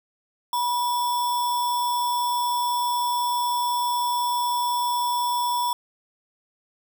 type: tone with sample-and-hold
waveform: sine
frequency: 972 Hz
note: B5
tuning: 28 cents flat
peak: -21 dBFS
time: 0.53-5.73 s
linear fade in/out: 2 ms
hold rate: 4410 Hz
effects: none